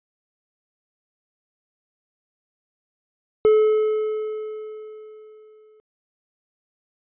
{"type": "tone with exponential decay", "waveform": "triangle", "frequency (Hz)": 430.9, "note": "A4", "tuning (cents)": -36, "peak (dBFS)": -9, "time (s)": [3.45, 5.8], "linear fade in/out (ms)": 0, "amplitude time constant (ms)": 510, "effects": ["resampled to 8000 Hz"]}